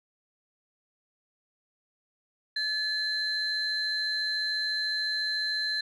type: tone pair together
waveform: sine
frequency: 1721 / 4093 Hz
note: A6 / C8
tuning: -39 / -39 cents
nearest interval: octave + minor third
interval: 1500 cents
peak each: -30 / -28 dBFS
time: 2.56-5.81 s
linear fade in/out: 5 ms
effects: tanh soft clip ceiling -21 dBFS